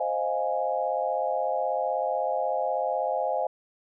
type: chord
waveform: sine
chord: F minor seventh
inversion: second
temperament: equal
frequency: 523.3 / 622.3 / 698.5 / 830.6 Hz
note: C5 / Eb5 / F5 / Ab5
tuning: 0 / 0 / 0 / 0 cents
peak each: -30 dBFS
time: 0-3.47 s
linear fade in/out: 5 ms
effects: none